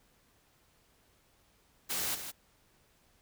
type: noise with echo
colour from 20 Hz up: white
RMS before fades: -34 dBFS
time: 1.89-2.16 s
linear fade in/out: 20 ms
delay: 160 ms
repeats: 1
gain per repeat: -8 dB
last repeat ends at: 2.32 s
effects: pink hiss -68 dBFS RMS until 3.21 s